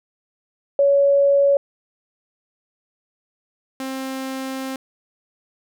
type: tone pair in turn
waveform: sine / sawtooth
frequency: 561 / 264.8 Hz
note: C#5 / C4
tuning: +21 / +21 cents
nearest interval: octave + minor second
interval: 1300 cents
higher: first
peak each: -12 / -22 dBFS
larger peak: first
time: 0.79-1.57 / 3.8-4.76 s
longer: second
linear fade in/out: 2 ms
effects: none